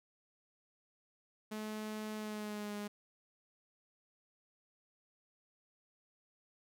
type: tone with pitch glide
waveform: sawtooth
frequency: 214.8 to 206.6 Hz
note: A3 to G#3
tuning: -41 to -9 cents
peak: -36 dBFS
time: 1.51-2.88 s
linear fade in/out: 10 ms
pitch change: -68 cents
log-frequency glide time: 2.16-2.75 s
effects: none